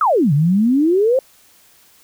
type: exponential two-way sweep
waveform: sine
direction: down then up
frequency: 1350 to 136.8 to 545 Hz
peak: -11 dBFS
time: 0.01-1.19 s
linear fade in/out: 2 ms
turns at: 0.33 s
effects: white hiss -51 dBFS RMS until 2.03 s